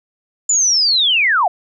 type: linear sweep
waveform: sine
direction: down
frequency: 7120 to 650 Hz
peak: -11 dBFS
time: 0.49-1.48 s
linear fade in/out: 5 ms
effects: none

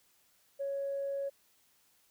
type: tone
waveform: sine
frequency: 555 Hz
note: C#5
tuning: 2 cents sharp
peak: -32 dBFS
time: 0.59-1.3 s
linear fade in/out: 20 ms
effects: tanh soft clip ceiling -28 dBFS + white hiss -69 dBFS RMS until 2.1 s

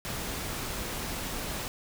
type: noise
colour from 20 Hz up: pink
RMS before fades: -35 dBFS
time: 0.05-1.68 s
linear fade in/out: 0 ms
effects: none

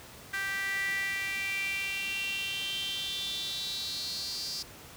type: tone with high-pass filter sweep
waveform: sawtooth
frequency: 391.5 Hz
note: G4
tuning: 2 cents flat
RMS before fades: -34 dBFS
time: 0.33-4.63 s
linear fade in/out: 10 ms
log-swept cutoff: 1700 to 4900 Hz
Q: 7.7
effects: pink hiss -49 dBFS RMS until 4.96 s + high-pass 60 Hz 12 dB/octave

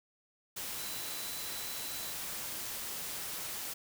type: tone in noise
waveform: sine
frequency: 3991 Hz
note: B7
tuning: 17 cents sharp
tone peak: -47 dBFS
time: 0.78-2.13 s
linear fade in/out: 10 ms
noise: white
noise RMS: -40 dBFS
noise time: 0.56-3.74 s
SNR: -10 dB
effects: none

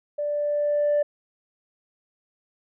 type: tone with level ramp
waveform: sine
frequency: 587.3 Hz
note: D5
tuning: in tune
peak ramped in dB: -24 to -16 dBFS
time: 0.18-1.03 s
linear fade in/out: 10 ms
effects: tanh soft clip ceiling -16 dBFS

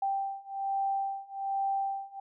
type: beating tone pair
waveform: sine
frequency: 784 / 785.2 Hz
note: G5 / G5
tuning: 0 / +3 cents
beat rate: 1.2 Hz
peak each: -33 / -32 dBFS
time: 0.02-2.2 s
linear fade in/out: 5 ms
effects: none

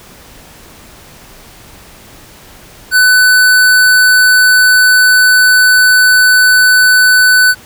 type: tone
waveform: square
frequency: 1500 Hz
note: F#6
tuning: 23 cents sharp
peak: -5 dBFS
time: 2.91-7.55 s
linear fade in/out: 50 ms
effects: pink hiss -37 dBFS RMS until 7.65 s

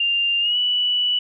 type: tone with pitch glide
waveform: sine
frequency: 2794 to 2957 Hz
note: F7 to F#7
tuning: 0 to -2 cents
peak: -17 dBFS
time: 0-1.19 s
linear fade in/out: 5 ms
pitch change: +98 cents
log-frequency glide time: 0.4-0.57 s
effects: none

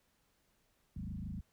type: tone with frequency modulation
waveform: sine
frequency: 132.2 Hz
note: C3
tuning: 18 cents sharp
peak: -39 dBFS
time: 0.96-1.41 s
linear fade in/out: 5 ms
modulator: 26.1 Hz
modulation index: 3.3
effects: pink hiss -75 dBFS RMS until 1.52 s

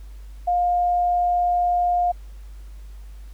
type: tone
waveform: sine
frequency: 708 Hz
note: F5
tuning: 23 cents sharp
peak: -17 dBFS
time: 0.47-2.12 s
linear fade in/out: 10 ms
effects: added 50 Hz sine -36 dBFS peak until 3.33 s + pink hiss -57 dBFS RMS until 3.33 s

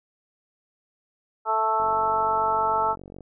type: harmonic tone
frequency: 220 Hz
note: A3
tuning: in tune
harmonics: 2 / 3 / 4 / 5 / 6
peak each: -32 / -30 / -23 / -31 / -25 dBFS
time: 1.45-2.96 s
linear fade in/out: 50 ms
type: click train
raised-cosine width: 2 ms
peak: -29 dBFS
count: 67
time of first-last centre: 1.8-3.207 s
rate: 46.9 Hz
effects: none

